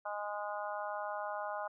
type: harmonic tone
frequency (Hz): 206.7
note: G#3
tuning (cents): -8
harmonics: 3 / 4 / 5 / 6 / 7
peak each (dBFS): -41 / -41 / -44 / -45 / -46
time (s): 0.05-1.68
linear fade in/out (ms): 10
effects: none